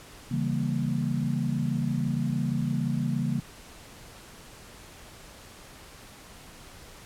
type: chord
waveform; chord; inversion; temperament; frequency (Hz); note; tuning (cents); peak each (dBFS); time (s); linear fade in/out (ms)
sine; C# diminished seventh; none; equal; 138.59 / 164.81 / 196 / 233.1; C#3 / E3 / G3 / Bb3; 0 / 0 / 0 / 0; -29 / -31 / -33 / -30; 0.31-3.4; 5
effects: pink hiss -48 dBFS RMS until 7.05 s + low-pass 12000 Hz 12 dB/octave